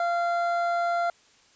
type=tone pair together; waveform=triangle; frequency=690.5 / 1381 Hz; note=F5 / F6; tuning=-20 / -20 cents; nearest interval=octave; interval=1200 cents; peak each=-22 / -28 dBFS; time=0-1.1 s; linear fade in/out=2 ms; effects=white hiss -59 dBFS RMS until 1.55 s + resampled to 16000 Hz